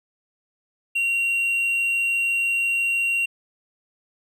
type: tone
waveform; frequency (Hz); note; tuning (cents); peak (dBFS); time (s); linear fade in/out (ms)
triangle; 2753; F7; -25; -18; 0.95-3.26; 10
effects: none